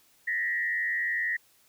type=tone with frequency modulation; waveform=sine; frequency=1892 Hz; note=A#6; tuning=25 cents sharp; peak=-26 dBFS; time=0.27-1.37 s; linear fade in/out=10 ms; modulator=93 Hz; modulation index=1; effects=white hiss -63 dBFS RMS until 1.68 s